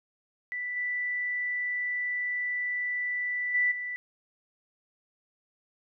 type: tone with level steps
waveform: sine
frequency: 1975.5 Hz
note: B6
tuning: in tune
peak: -31 / -28 / -22 / -32 dBFS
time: 0.52-3.96 s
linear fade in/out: 0 ms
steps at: 0.76 / 3.54 / 3.71 s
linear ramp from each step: 10 ms
effects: none